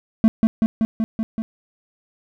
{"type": "tone with echo", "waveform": "triangle", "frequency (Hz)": 222.3, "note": "A3", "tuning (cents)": 18, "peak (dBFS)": -7, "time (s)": [0.24, 0.28], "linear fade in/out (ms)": 0, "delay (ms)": 190, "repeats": 6, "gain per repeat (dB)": -2, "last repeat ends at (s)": 1.42, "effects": []}